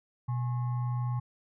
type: tone with frequency modulation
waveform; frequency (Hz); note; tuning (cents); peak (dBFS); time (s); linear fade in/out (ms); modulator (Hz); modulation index
sine; 123.47; B2; 0; -28; 0.28-1.2; 10; 961; 0.3
effects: none